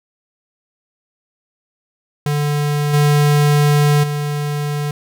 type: tone with level steps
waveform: square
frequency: 146.83 Hz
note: D3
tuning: in tune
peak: -16 / -11 / -19 dBFS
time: 2.26-4.91 s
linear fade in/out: 2 ms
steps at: 2.93 / 4.03 s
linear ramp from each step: 10 ms
effects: none